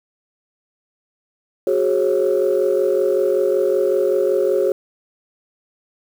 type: chord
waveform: sine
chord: F# suspended second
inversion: none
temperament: equal with one note detuned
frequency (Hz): 370 / 415.3 / 543.3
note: F#4 / G#4 / C#5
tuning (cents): 0 / 0 / -35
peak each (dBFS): -18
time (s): 1.67-4.72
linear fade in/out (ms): 2
effects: tanh soft clip ceiling -8 dBFS + 7-bit